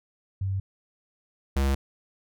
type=tone pair in turn; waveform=sine / square; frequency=96.5 / 68.24 Hz; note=G2 / C#2; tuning=-27 / -27 cents; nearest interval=tritone; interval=600 cents; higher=first; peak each=-25 / -22 dBFS; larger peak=second; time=0.41-0.6 / 1.56-1.75 s; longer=neither; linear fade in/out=5 ms; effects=none